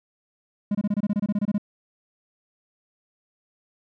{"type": "tone bursts", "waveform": "triangle", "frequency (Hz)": 205.4, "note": "G#3", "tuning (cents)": -19, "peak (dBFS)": -18, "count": 14, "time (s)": [0.71, 1.581], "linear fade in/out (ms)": 5, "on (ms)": 39, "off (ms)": 25, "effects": []}